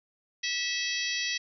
harmonic tone, 650 Hz, E5, 24 cents flat, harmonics 3 / 4 / 5 / 6 / 7 / 8 / 9, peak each -34 / -35 / -36 / -37 / -37 / -38 / -39 dBFS, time 0.43-1.38 s, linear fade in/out 10 ms, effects none

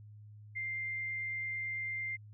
sine tone, 2097 Hz, C7, 3 cents sharp, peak -35 dBFS, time 0.55-2.17 s, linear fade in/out 20 ms, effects added 105 Hz sine -50 dBFS peak until 2.33 s

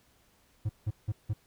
triangle tone bursts, 106.2 Hz, G#2, 39 cents sharp, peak -25 dBFS, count 4, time 0.65-1.336 s, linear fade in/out 10 ms, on 44 ms, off 170 ms, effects pink hiss -66 dBFS RMS until 1.46 s

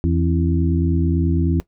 harmonic tone with a mistuned harmonic, 83.3 Hz, E2, 19 cents sharp, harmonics 1 / 2 / 3 / 4, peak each -18 / -21 / -23 / -24 dBFS, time 0.04-1.6 s, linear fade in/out 0 ms, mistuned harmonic 3, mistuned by +95 cents, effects noise-tail reverb RT60 0.1 s tail -18 dB re dry

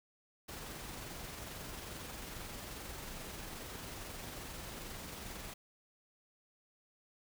pink noise with amplitude modulation, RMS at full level -45 dBFS, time 0.48-5.54 s, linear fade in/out 10 ms, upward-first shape sine, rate 22.4 Hz, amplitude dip 25%, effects none

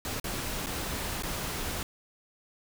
pink noise with dropouts, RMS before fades -34 dBFS, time 0.05-1.83 s, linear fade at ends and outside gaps 1 ms, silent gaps 0.199-0.242 / 0.661-0.668 / 1.224-1.234 s, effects none

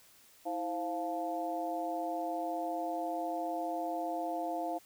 harmonic tone with a mistuned harmonic, 174.61 Hz, F3, in tune, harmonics 2 / 3 / 4 / 5, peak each -39 / -42 / -35 / -43 dBFS, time 0.45-4.79 s, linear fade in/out 20 ms, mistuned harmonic 2, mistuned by -130 cents, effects white hiss -61 dBFS RMS until 4.85 s

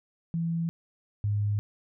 sine tone pair in turn, 166.7 / 103.36 Hz, E3 / G#2, +20 / -8 cents, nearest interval minor sixth, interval 828 cents, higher first, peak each -26 / -24 dBFS, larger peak second, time 0.34-0.69 / 1.24-1.59 s, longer neither, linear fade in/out 0 ms, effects none

